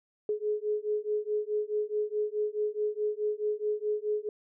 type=beating tone pair; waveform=sine; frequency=420 / 424.7 Hz; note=G#4 / G#4; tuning=+19 / +39 cents; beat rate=4.7 Hz; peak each=-31 dBFS; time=0.29-4.29 s; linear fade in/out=2 ms; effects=none